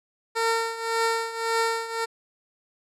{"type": "tone with tremolo", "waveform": "15% pulse", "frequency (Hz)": 455.6, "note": "A#4", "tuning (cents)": -40, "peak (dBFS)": -14, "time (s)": [0.35, 2.06], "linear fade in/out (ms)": 20, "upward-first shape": "triangle", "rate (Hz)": 1.8, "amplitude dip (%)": 80, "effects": ["low-pass 10000 Hz 12 dB/octave"]}